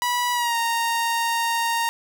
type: tone with pitch glide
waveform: sawtooth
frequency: 977 to 927 Hz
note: B5 to A#5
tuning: -19 to -10 cents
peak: -17 dBFS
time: 0.02-1.89 s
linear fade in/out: 0 ms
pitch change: -91 cents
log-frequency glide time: 0.33-0.56 s
effects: none